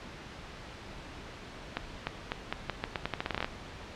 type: accelerating click train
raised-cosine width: 0.3 ms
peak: -14 dBFS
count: 17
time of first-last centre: 1.77-3.445 s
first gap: 300 ms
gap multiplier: 0.83
effects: pink hiss -45 dBFS RMS until 3.95 s + low-pass 4000 Hz 12 dB/octave